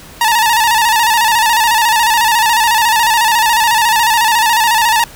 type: tone with vibrato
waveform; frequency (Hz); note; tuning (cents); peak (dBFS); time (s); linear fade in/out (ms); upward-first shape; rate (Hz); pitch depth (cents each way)
sawtooth; 906; A#5; -50; -5; 0.21-5.04; 2; square; 14; 68
effects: pink hiss -36 dBFS RMS until 5.15 s